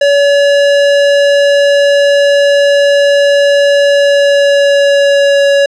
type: tone with pitch glide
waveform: square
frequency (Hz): 568 to 562.4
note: C#5 to C#5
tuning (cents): +42 to +25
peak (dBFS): -6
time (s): 0.01-5.66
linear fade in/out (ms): 5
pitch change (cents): -17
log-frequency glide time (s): 3.85-5.48
effects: low-pass 5000 Hz 12 dB/octave